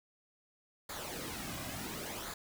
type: noise with flanger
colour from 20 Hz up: pink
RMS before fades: -42 dBFS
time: 0.89-2.34 s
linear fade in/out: 5 ms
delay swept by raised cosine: 0.35 to 2.25 ms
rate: 0.7 Hz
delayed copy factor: -0.6
effects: none